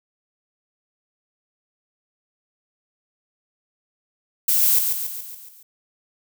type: noise with echo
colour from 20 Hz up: violet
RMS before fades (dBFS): -18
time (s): 4.48-4.79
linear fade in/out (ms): 5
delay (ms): 140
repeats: 6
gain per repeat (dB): -5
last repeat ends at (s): 5.63
effects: none